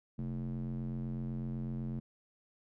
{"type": "tone with band-pass filter", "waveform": "square", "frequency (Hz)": 44, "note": "F1", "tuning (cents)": 14, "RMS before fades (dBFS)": -38, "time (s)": [0.18, 2], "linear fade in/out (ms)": 10, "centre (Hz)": 180, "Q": 3.9, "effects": []}